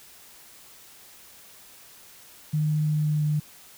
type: tone with pitch glide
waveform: sine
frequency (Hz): 152.4 to 150.48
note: D#3 to D3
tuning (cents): -36 to +42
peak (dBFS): -21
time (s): 2.53-3.4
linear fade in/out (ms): 10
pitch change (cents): -22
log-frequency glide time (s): 2.83-3.25
effects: white hiss -50 dBFS RMS until 3.77 s